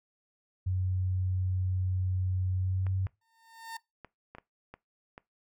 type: tone with pitch glide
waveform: sine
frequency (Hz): 92.6 to 94.71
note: F#2 to F#2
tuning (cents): +2 to +41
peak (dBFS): -27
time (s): 0.66-3.07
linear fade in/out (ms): 10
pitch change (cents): +39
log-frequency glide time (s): 2.56-2.95
type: clicks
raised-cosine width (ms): 0.5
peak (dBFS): -30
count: 7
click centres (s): 2.867 / 3.069 / 4.047 / 4.35 / 4.384 / 4.74 / 5.179
type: tone with exponential growth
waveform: 30% pulse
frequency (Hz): 909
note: A#5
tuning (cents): -44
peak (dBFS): -33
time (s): 3.21-3.77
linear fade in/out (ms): 5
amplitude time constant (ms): 120
effects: noise-tail reverb RT60 0.2 s tail -21 dB re dry